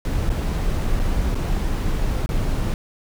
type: noise with dropouts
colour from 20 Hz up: brown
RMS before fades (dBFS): -21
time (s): 0.05-2.74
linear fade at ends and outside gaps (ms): 1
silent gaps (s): 0.293-0.301 / 0.994-0.998 / 1.346-1.352 / 2.261-2.29
effects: none